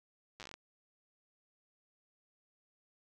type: slowing click train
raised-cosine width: 0.2 ms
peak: -30 dBFS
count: 10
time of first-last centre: 0.4-0.54 s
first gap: 8 ms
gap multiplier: 1.16
effects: none